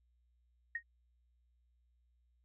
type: tone with exponential decay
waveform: sine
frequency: 1864 Hz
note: A#6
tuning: 1 cent flat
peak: -32 dBFS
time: 0.75-0.83 s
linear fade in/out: 5 ms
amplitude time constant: 17 ms
effects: added 60 Hz sine -70 dBFS peak until 2.44 s